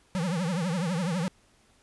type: tone with vibrato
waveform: square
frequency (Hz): 174.61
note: F3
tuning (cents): 0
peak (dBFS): -27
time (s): 0.15-1.28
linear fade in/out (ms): 0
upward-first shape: triangle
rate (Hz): 12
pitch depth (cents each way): 220
effects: pink hiss -63 dBFS RMS until 1.82 s + resampled to 24000 Hz